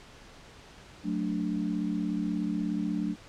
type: chord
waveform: sine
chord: D major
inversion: first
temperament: just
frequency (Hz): 183.54 / 220.2 / 293.7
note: F#3 / A3 / D4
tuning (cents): -14 / +2 / 0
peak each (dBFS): -32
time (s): 1.03-3.16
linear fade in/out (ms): 50
effects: pink hiss -51 dBFS RMS until 3.28 s + low-pass 6000 Hz 12 dB/octave